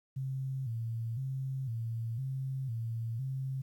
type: tone with vibrato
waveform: sine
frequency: 123.47 Hz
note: B2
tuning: in tune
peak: -33 dBFS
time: 0.16-3.62 s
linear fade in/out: 10 ms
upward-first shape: square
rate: 0.99 Hz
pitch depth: 130 cents each way
effects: 11-bit